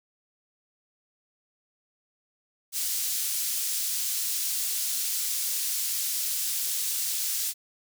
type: high-pass noise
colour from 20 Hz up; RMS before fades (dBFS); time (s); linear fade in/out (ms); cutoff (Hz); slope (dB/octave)
pink; -29; 2.72-7.54; 50; 5800; 12
effects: none